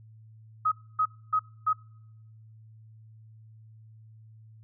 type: tone bursts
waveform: sine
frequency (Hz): 1265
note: D#6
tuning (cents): +28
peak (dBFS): -21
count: 4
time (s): 0.65-1.732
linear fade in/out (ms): 10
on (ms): 68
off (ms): 270
effects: noise-tail reverb RT60 0.9 s tail -25 dB re dry + added 110 Hz sine -49 dBFS peak until 4.63 s